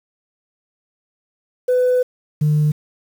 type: tone pair in turn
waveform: sine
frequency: 501 / 150.64 Hz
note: B4 / D3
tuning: +25 / +44 cents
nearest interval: octave + major sixth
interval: 2081 cents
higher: first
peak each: -11 dBFS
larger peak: neither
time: 1.68-2.03 / 2.41-2.72 s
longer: first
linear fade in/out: 10 ms
effects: tanh soft clip ceiling -10 dBFS + 7-bit